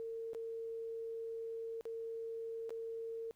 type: tone with dropouts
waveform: sine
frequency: 454.8 Hz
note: A#4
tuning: 43 cents flat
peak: -40 dBFS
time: 0-3.31 s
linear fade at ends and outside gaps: 0 ms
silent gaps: 0.333-0.348 / 1.81-1.854 / 2.694-2.705 s
effects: pink hiss -75 dBFS RMS until 3.35 s

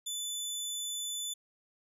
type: tone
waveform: 20% pulse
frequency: 3500 Hz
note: A7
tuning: 10 cents flat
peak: -29 dBFS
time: 0.06-1.34 s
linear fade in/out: 10 ms
effects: none

